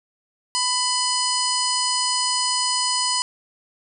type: harmonic tone with a mistuned harmonic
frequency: 996 Hz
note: B5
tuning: 14 cents sharp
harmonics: 1 / 2 / 3 / 4 / 5 / 6 / 7 / 8 / 9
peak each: -25 / -36 / -29 / -30 / -24 / -35 / -31 / -33 / -28 dBFS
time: 0.55-3.22 s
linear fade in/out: 0 ms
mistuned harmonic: 4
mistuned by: +110 cents
effects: none